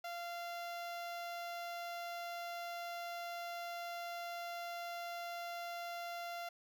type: tone with notch filter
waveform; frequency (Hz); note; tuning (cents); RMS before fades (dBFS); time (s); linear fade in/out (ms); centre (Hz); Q
sawtooth; 691; F5; -19; -44; 0.04-6.49; 5; 8700; 1.3
effects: none